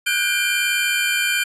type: tone cluster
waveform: square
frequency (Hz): 1464 / 1543 / 1604 / 2384 / 3110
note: F#6 / G6 / G6 / D7 / G7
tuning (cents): -19 / -28 / +39 / +25 / -14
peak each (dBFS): -26 / -28 / -28 / -22 / -25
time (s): 0.06-1.44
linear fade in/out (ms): 10
effects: resampled to 32000 Hz